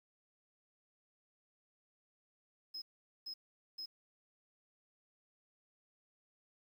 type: tone bursts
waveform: triangle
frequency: 5120 Hz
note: D#8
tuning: 49 cents sharp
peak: -40 dBFS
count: 3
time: 2.74-3.86 s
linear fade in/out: 10 ms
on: 80 ms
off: 440 ms
effects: tanh soft clip ceiling -36 dBFS + 11-bit